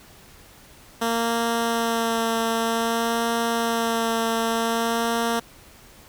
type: tone with vibrato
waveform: 10% pulse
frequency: 229.6 Hz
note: A#3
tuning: 26 cents flat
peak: -13 dBFS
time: 1.01-5.4 s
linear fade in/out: 10 ms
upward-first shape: sine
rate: 0.53 Hz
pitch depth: 16 cents each way
effects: pink hiss -49 dBFS RMS until 6.08 s